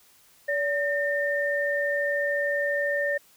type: tone pair together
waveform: sine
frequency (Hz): 573 / 1812.9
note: D5 / A#6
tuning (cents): -43 / -49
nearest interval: octave + minor sixth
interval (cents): 1994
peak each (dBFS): -26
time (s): 0.48-3.18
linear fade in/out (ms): 10
effects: white hiss -58 dBFS RMS until 3.36 s